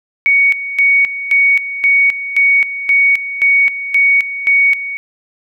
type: tone with tremolo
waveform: sine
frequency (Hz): 2235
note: C#7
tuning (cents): +14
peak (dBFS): -7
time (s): 0.26-4.97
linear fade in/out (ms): 0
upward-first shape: square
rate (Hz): 1.9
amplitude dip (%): 75
effects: none